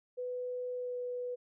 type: tone with pitch glide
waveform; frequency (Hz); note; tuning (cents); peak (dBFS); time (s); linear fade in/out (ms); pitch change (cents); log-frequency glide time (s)
sine; 497.4 to 493.4; B4 to B4; +12 to -2; -35; 0.17-1.36; 20; -14; 0.75-0.97
effects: none